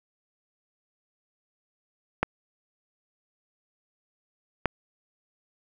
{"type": "clicks", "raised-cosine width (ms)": 0.5, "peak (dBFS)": -7, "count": 2, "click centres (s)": [2.23, 4.657], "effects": ["8-bit"]}